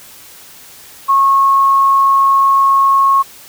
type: tone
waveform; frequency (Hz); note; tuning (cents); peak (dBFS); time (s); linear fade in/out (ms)
sine; 1093; C#6; -25; -7; 1.08-3.23; 20
effects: white hiss -38 dBFS RMS until 3.48 s